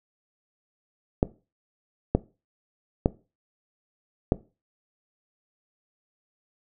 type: clicks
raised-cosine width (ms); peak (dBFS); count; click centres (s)
2; -5; 4; 1.229 / 2.15 / 3.059 / 4.321
effects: noise-tail reverb RT60 0.3 s tail -19 dB re dry